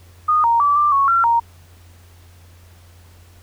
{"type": "tone with pitch steps", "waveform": "sine", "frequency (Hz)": [1231, 931, 1156, 1182, 1107, 1364, 932], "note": ["D#6", "A#5", "D6", "D6", "C#6", "F6", "A#5"], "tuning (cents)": [-19, -2, -28, 11, -3, -41, -1], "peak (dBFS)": -12, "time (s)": [0.28, 1.4], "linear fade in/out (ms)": 10, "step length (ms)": 160, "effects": ["added 87 Hz sine -44 dBFS peak until 3.42 s", "pink hiss -52 dBFS RMS until 3.42 s"]}